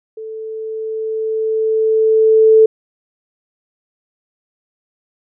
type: tone with level ramp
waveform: sine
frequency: 440 Hz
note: A4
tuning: in tune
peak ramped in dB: -26 to -4 dBFS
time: 0.17-2.66 s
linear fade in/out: 5 ms
effects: none